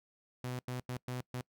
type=tone bursts at uneven times; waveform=sawtooth; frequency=125.6 Hz; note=B2; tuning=30 cents sharp; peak=-33 dBFS; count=5; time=0.44-0.59 / 0.68-0.8 / 0.89-0.97 / 1.08-1.21 / 1.34-1.41 s; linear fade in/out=2 ms; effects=noise-tail reverb RT60 0.1 s tail -24 dB re dry